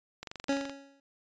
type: click train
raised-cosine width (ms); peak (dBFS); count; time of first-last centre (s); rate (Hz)
0.2; -23; 12; 0.23-0.696; 23.6
type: tone with exponential decay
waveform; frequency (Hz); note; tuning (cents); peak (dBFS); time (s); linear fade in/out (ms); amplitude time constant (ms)
25% pulse; 277.2; C#4; 0; -21; 0.49-1; 2; 110
effects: resampled to 16000 Hz